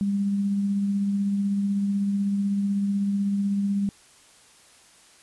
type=tone with tremolo; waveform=sine; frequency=200 Hz; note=G3; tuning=35 cents sharp; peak=-20 dBFS; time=0.01-3.89 s; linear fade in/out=0 ms; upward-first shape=triangle; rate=16 Hz; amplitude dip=30%; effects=white hiss -54 dBFS RMS until 5.22 s + resampled to 24000 Hz